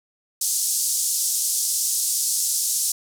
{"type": "band-pass noise", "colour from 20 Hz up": "white", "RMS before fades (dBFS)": -23, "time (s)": [0.41, 2.92], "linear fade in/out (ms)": 5, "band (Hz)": [5300, 11000], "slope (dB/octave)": 24, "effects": []}